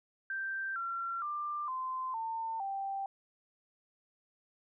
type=tone with pitch steps; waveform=sine; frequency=1568 / 1365 / 1188.3 / 1034.5 / 900.6 / 784 Hz; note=G6 / F6 / D6 / C6 / A5 / G5; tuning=0 / -40 / +20 / -20 / +40 / 0 cents; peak=-34 dBFS; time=0.3-3.06 s; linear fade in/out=2 ms; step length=460 ms; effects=none